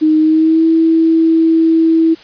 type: tone with pitch glide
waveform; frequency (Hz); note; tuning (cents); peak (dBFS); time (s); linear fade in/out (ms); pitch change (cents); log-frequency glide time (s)
sine; 311.1 to 325.4; D#4 to E4; 0 to -22; -7; 0.01-2.15; 20; +78; 0.19-0.65
effects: white hiss -39 dBFS RMS until 2.23 s + resampled to 11025 Hz